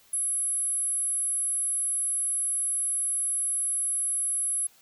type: tone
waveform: sine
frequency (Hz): 10860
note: F9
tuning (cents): -50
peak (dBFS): -24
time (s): 0.13-4.67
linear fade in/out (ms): 5
effects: tanh soft clip ceiling -21 dBFS + white hiss -59 dBFS RMS until 4.81 s